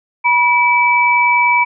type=tone pair together; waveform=sine; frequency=969.1 / 2305 Hz; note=B5 / D7; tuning=-33 / -33 cents; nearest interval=octave + minor third; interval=1500 cents; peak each=-12 dBFS; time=0.24-1.65 s; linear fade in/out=20 ms; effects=none